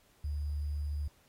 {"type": "tone with sample-and-hold", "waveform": "sine", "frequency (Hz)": 73.42, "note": "D2", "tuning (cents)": 0, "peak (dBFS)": -32, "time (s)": [0.24, 1.08], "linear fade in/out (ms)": 5, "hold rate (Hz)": 4900, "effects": ["pink hiss -67 dBFS RMS until 1.28 s", "AAC 48 kbps"]}